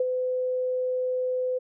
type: tone with ADSR envelope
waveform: sine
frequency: 507 Hz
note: B4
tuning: 45 cents sharp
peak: -19 dBFS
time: 0-1.59 s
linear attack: 4 ms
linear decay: 28 ms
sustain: -5 dB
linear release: 16 ms
effects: none